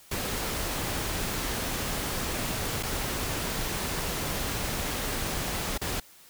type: noise with dropouts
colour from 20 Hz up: pink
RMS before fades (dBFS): -31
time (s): 0.11-6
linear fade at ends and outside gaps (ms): 5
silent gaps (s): 2.828-2.832 / 5.778-5.814
effects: white hiss -54 dBFS RMS until 6.29 s